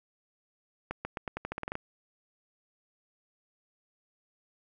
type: accelerating click train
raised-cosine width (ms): 0.5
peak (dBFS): -19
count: 12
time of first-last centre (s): 0.91-1.754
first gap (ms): 140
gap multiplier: 0.87
effects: none